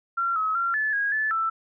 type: tone with pitch steps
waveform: sine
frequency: 1370 / 1281 / 1373 / 1733 / 1643 / 1739 / 1327 Hz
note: F6 / E6 / F6 / A6 / G#6 / A6 / E6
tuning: -34 / -50 / -30 / -27 / -19 / -21 / +11 cents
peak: -22 dBFS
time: 0.17-1.5 s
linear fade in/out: 10 ms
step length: 190 ms
effects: none